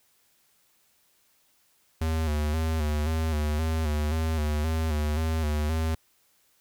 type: tone with vibrato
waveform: square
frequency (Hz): 77.6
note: D#2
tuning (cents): -4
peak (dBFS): -25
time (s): 2.01-5.95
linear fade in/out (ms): 5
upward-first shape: square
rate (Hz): 1.9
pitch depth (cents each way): 55
effects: white hiss -66 dBFS RMS until 6.6 s